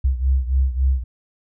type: beating tone pair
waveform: sine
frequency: 64.8 / 68.4 Hz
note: C2 / C#2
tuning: -16 / -23 cents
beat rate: 3.6 Hz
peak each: -17 / -21 dBFS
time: 0.04-1.04 s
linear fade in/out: 10 ms
effects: none